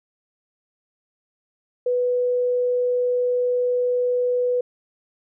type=tone; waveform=sine; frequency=493.9 Hz; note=B4; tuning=in tune; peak=-18 dBFS; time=1.86-4.61 s; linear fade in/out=5 ms; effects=none